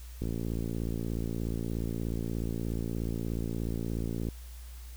click train, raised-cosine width 3 ms, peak -21 dBFS, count 232, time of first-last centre 0.22-4.287 s, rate 56.8 Hz, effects added 60 Hz sine -42 dBFS peak until 4.96 s + white hiss -55 dBFS RMS until 4.96 s

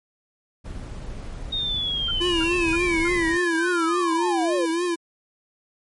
brown noise, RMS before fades -33 dBFS, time 0.64-3.38 s, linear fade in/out 20 ms
sine linear sweep, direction down, 3729 to 471.7 Hz, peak -23 dBFS, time 1.52-4.66 s, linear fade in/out 10 ms
sine tone bursts, 1400 Hz, F6, 4 cents sharp, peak -30 dBFS, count 4, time 2.08-3.082 s, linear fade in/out 5 ms, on 33 ms, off 290 ms
square tone with vibrato, 340.8 Hz, F4, 42 cents flat, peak -22 dBFS, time 2.2-4.96 s, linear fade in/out 20 ms, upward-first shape triangle, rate 3.5 Hz, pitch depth 100 cents each way
effects MP3 48 kbps

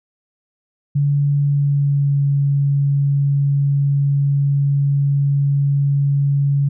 sine tone with pitch glide, 142.9 to 140.77 Hz, D3 to C#3, -47 to +27 cents, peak -13 dBFS, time 0.95-6.69 s, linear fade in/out 10 ms, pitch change -26 cents, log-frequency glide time 1.4-2.25 s, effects none

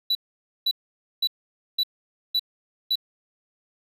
triangle tone bursts, 3951 Hz, B7, in tune, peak -18 dBFS, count 6, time 0.1-2.956 s, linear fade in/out 5 ms, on 51 ms, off 510 ms, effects none

